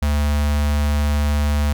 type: tone with notch filter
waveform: square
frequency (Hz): 73.42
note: D2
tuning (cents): 0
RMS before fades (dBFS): -18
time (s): 0.02-1.73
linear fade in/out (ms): 5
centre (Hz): 380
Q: 1.9
effects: none